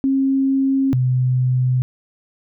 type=tone pair in turn; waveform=sine; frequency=269.5 / 127.19 Hz; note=C#4 / C3; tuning=-49 / -49 cents; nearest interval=octave + minor second; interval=1300 cents; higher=first; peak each=-14 dBFS; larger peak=neither; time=0.04-0.93 / 0.93-1.82 s; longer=neither; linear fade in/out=0 ms; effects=none